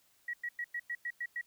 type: tone bursts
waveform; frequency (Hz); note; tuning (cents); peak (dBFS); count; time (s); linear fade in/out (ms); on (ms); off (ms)
sine; 1917; A#6; +48; -34; 8; 0.28-1.413; 5; 55; 99
effects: white hiss -69 dBFS RMS until 1.46 s